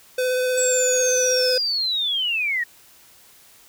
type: tone with vibrato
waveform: square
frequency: 506 Hz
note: B4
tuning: 42 cents sharp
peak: -20 dBFS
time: 0.18-1.58 s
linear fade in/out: 5 ms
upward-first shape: triangle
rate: 16 Hz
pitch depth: 15 cents each way
type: linear sweep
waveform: sine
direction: down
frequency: 7830 to 1832 Hz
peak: -20 dBFS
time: 0.57-2.64 s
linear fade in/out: 10 ms
effects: white hiss -51 dBFS RMS until 3.68 s